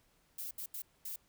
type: noise bursts at uneven times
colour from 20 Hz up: violet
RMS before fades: -42 dBFS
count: 4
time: 0.38-0.51 / 0.58-0.66 / 0.74-0.82 / 1.05-1.16 s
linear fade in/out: 5 ms
effects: pink hiss -71 dBFS RMS until 1.28 s